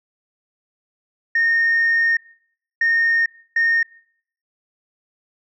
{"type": "tone bursts at uneven times", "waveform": "sine", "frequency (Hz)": 1838, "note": "A#6", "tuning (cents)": -25, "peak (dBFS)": -13, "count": 3, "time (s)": [[1.35, 2.17], [2.81, 3.26], [3.56, 3.83]], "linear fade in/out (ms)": 5, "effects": ["noise-tail reverb RT60 0.6 s tail -23 dB re dry", "tanh soft clip ceiling -11 dBFS"]}